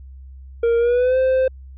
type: tone with pitch glide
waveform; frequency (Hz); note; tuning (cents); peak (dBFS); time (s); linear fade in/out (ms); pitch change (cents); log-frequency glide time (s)
triangle; 466.2 to 520.3; A#4 to C5; 0 to -10; -12; 0.63-1.48; 5; +190; 0.78-1.18
effects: added 66 Hz sine -36 dBFS peak until 1.77 s + resampled to 8000 Hz